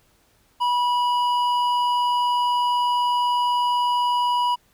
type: tone with hard clipping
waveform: sine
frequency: 976 Hz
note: B5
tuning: 21 cents flat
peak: -20 dBFS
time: 0.6-4.56 s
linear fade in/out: 20 ms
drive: 8 dB
effects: pink hiss -61 dBFS RMS until 4.73 s